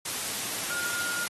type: tone in noise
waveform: sine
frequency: 1419 Hz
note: F6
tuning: 27 cents sharp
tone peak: -31 dBFS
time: 0.7-1.26 s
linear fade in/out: 5 ms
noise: white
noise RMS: -32 dBFS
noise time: 0.05-1.28 s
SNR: -2 dB
effects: high-pass 100 Hz 12 dB/octave + AAC 32 kbps